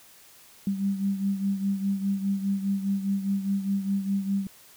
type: beating tone pair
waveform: sine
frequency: 196 / 200.9 Hz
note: G3 / G3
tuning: 0 / +43 cents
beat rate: 4.9 Hz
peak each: -25 / -31 dBFS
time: 0.67-4.47 s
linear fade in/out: 2 ms
effects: white hiss -53 dBFS RMS until 4.76 s